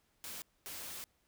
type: noise bursts at uneven times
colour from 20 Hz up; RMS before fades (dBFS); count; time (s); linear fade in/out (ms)
white; -45; 2; 0.24-0.42 / 0.66-1.04; 0
effects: pink hiss -75 dBFS RMS until 1.27 s